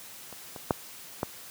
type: clicks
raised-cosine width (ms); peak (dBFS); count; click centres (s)
1; -29 / -25 / -8 / -13; 4; 0.327 / 0.562 / 0.708 / 1.231
effects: white hiss -46 dBFS RMS until 1.5 s + high-pass 80 Hz 12 dB/octave